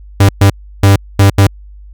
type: tone bursts at uneven times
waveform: 45% pulse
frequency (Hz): 98.9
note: G2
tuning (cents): +16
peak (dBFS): -3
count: 5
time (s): 0.2-0.29 / 0.41-0.5 / 0.83-0.96 / 1.19-1.3 / 1.38-1.47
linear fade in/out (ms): 5
effects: added 50 Hz sine -31 dBFS peak until 1.93 s